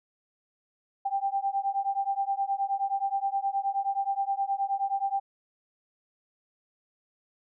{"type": "beating tone pair", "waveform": "sine", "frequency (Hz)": [784, 793.5], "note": ["G5", "G5"], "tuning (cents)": [0, 21], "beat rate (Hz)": 9.5, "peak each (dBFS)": -29, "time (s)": [1.05, 5.2], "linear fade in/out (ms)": 10, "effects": []}